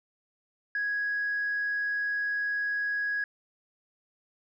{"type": "tone", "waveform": "sine", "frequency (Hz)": 1661.2, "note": "G#6", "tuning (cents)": 0, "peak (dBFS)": -26, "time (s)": [0.75, 3.24], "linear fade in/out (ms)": 2, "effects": ["tanh soft clip ceiling -23 dBFS"]}